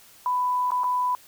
sine tone with dropouts, 995 Hz, B5, 13 cents sharp, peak -21 dBFS, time 0.26-1.15 s, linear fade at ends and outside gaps 1 ms, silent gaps 0.706-0.718 / 0.835-0.841 s, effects white hiss -52 dBFS RMS until 1.27 s

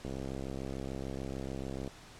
click train, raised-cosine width 2 ms, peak -26 dBFS, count 123, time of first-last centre 0.05-1.876 s, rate 66.8 Hz, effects pink hiss -53 dBFS RMS until 2.19 s + low-pass 8000 Hz 12 dB/octave

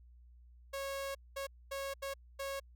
sawtooth tone bursts at uneven times, 549 Hz, C#5, 17 cents flat, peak -34 dBFS, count 5, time 0.73-1.15 / 1.36-1.47 / 1.71-1.94 / 2.02-2.14 / 2.39-2.6 s, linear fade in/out 10 ms, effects added 60 Hz sine -56 dBFS peak until 2.75 s

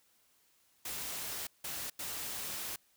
white noise bursts at uneven times, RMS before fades -40 dBFS, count 3, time 0.85-1.47 / 1.64-1.9 / 1.99-2.76 s, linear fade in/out 5 ms, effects white hiss -70 dBFS RMS until 2.96 s

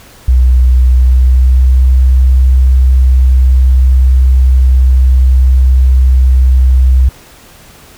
sine tone with pitch glide, 62.7 to 64.24 Hz, B1 to C2, +27 to -31 cents, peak -3 dBFS, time 0.28-7.09 s, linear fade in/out 5 ms, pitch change +42 cents, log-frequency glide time 0.89-1.79 s, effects pink hiss -38 dBFS RMS until 7.97 s

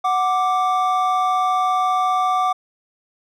triangle tone pair together, 740 / 1174.7 Hz, F#5 / D6, 0 / 0 cents, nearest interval minor sixth, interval 800 cents, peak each -17 dBFS, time 0.04-2.53 s, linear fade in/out 10 ms, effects none

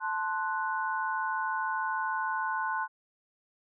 sine chord, F# diminished, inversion first, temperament equal, 880 / 1046.5 / 1480 Hz, A5 / C6 / F#6, 0 / 0 / 0 cents, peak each -33 dBFS, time 0-2.88 s, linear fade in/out 50 ms, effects none

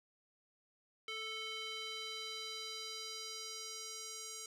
square tone with band-pass filter sweep, 440 Hz, A4, in tune, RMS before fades -45 dBFS, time 1.08-4.46 s, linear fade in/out 2 ms, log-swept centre 2800 to 6800 Hz, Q 2.2, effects none

